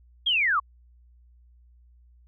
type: linear sweep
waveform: sine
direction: down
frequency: 3333 to 1046.5 Hz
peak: -20 dBFS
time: 0.26-0.6 s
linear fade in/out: 10 ms
effects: added 60 Hz sine -53 dBFS peak until 2.27 s